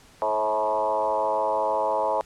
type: tone with frequency modulation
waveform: sine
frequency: 751 Hz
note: F#5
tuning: 26 cents sharp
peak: -21 dBFS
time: 0.22-2.21 s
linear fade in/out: 0 ms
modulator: 106 Hz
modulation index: 2.6
effects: pink hiss -53 dBFS RMS until 2.25 s + low-pass 10000 Hz 12 dB/octave